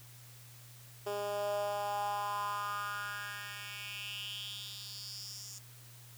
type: tone with high-pass filter sweep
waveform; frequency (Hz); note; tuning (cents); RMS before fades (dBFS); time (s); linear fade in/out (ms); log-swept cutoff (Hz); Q
10% pulse; 204.5; G#3; -26; -39; 1.06-5.59; 10; 460 to 6400; 4.8
effects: added 120 Hz sine -54 dBFS peak until 6.17 s + white hiss -57 dBFS RMS until 6.17 s